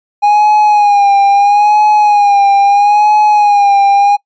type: tone with vibrato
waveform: triangle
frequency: 821 Hz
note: G#5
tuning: 20 cents flat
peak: -3 dBFS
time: 0.22-4.17 s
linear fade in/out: 20 ms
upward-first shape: sine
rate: 0.76 Hz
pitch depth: 51 cents each way
effects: noise-tail reverb RT60 0.1 s tail -23 dB re dry + resampled to 16000 Hz